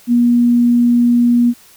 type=tone; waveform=sine; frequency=240 Hz; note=B3; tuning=49 cents flat; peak=-8 dBFS; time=0.07-1.54 s; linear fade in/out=50 ms; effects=white hiss -45 dBFS RMS until 1.76 s